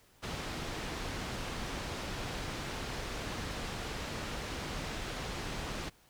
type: low-pass noise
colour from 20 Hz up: pink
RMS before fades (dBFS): -39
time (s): 0.22-5.9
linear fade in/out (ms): 20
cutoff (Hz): 5500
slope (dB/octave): 12
effects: pink hiss -64 dBFS RMS until 6.09 s